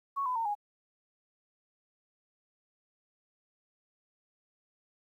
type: tone with pitch steps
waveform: sine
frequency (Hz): 1108.7 / 1005 / 911 / 825.8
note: C#6 / B5 / A#5 / G#5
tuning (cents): 0 / +30 / -40 / -10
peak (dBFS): -29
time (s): 0.16-0.552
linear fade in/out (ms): 20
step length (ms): 98
effects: 11-bit